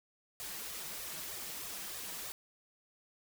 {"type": "noise with flanger", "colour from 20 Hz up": "white", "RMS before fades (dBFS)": -43, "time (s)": [0.4, 2.32], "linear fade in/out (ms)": 0, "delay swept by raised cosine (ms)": [1.6, 6.3], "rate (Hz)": 3.2, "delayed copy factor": 0.95, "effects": []}